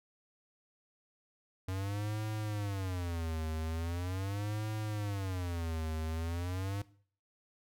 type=tone with vibrato; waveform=square; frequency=92.5 Hz; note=F#2; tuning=in tune; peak=-35 dBFS; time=1.68-6.82 s; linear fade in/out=5 ms; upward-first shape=sine; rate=0.41 Hz; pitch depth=270 cents each way; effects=noise-tail reverb RT60 0.5 s tail -19 dB re dry